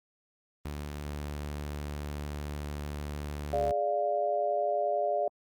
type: tone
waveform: sawtooth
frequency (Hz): 73.42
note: D2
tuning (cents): 0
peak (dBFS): -31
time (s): 0.65-3.72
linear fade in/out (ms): 5
type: chord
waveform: sine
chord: D diminished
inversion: second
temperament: equal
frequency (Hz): 415.3 / 587.3 / 698.5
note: Ab4 / D5 / F5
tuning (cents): 0 / 0 / 0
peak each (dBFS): -35 / -29 / -30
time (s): 3.53-5.28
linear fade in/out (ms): 2
effects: Opus 32 kbps